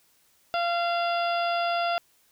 harmonic tone with a mistuned harmonic, 689 Hz, F5, 24 cents flat, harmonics 1 / 2 / 3 / 4 / 5 / 6 / 7, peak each -25 / -30 / -41 / -35 / -38 / -49 / -40 dBFS, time 0.54-1.98 s, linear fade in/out 0 ms, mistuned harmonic 6, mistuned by +24 cents, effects white hiss -64 dBFS RMS until 2.31 s

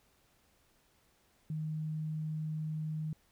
sine tone, 155.56 Hz, D#3, in tune, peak -34 dBFS, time 1.5-3.13 s, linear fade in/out 2 ms, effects pink hiss -70 dBFS RMS until 3.31 s

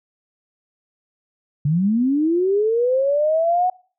sine linear sweep, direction up, 138.59 to 740 Hz, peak -15 dBFS, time 1.65-3.7 s, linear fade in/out 5 ms, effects noise-tail reverb RT60 0.4 s tail -22 dB re dry

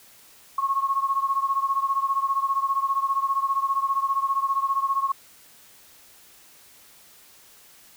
sine beating tone pair, 1089 / 1104 Hz, C#6 / C#6, -31 / -7 cents, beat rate 15 Hz, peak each -23 / -26 dBFS, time 0.58-5.12 s, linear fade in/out 5 ms, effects white hiss -52 dBFS RMS until 7.96 s

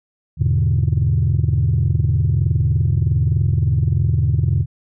sine chord, E dominant seventh, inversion none, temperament equal, 82.41 / 103.83 / 123.47 / 146.83 Hz, E2 / G#2 / B2 / D3, 0 / 0 / 0 / 0 cents, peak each -18 / -18 / -18 / -19 dBFS, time 0.37-4.66 s, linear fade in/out 50 ms, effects tanh soft clip ceiling -8 dBFS

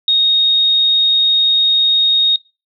sine tone, 3729 Hz, A#7, in tune, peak -9 dBFS, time 0.08-2.36 s, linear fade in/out 2 ms, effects noise-tail reverb RT60 0.3 s tail -25 dB re dry

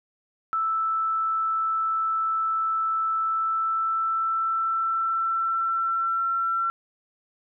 sine tone with pitch glide, 1318.5 to 1350.9 Hz, E6 to E6, 0 to +42 cents, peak -22 dBFS, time 0.53-6.7 s, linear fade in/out 0 ms, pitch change +42 cents, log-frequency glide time 3.19-6.38 s, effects none

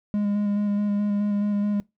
triangle tone with vibrato, 205.3 Hz, G#3, 20 cents flat, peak -19 dBFS, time 0.14-1.8 s, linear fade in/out 0 ms, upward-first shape square, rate 4.7 Hz, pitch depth 14 cents each way, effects noise-tail reverb RT60 0.2 s tail -23 dB re dry

